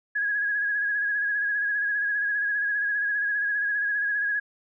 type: tone with vibrato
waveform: sine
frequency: 1661.2 Hz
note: G#6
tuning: in tune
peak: -23 dBFS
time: 0.15-4.4 s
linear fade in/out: 10 ms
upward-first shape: sine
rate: 15 Hz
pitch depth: 41 cents each way
effects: none